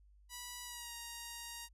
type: tone with pitch glide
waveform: 5% pulse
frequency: 978 to 938.2 Hz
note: B5 to A#5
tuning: -17 to +11 cents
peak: -33 dBFS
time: 0.29-1.69 s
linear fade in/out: 50 ms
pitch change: -72 cents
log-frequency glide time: 0.64-0.94 s
effects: added 50 Hz sine -61 dBFS peak until 1.73 s + resampled to 32000 Hz